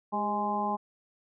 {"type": "harmonic tone with a mistuned harmonic", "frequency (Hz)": 207.7, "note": "G#3", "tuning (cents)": 0, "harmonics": [1, 2, 3, 4, 5], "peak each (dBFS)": [-34, -39, -38, -30, -33], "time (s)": [0.12, 0.77], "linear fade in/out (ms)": 20, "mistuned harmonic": 2, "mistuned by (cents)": -50, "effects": []}